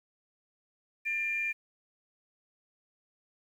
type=tone pair together; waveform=sine; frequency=1788 / 2392 Hz; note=A6 / D7; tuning=+27 / +31 cents; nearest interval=perfect fourth; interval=504 cents; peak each=-38 / -29 dBFS; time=1.05-1.53 s; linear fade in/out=20 ms; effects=tanh soft clip ceiling -22 dBFS + 10-bit